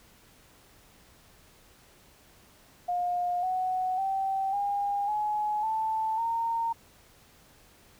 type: tone with pitch steps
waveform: sine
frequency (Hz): 711 / 742 / 774.5 / 808.3 / 843.6 / 880.4 / 918.9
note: F5 / F#5 / G5 / G#5 / G#5 / A5 / A#5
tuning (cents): +31 / +5 / -21 / -47 / +27 / +1 / -25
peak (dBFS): -26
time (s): 2.88-6.73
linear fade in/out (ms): 10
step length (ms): 550
effects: pink hiss -58 dBFS RMS until 7.99 s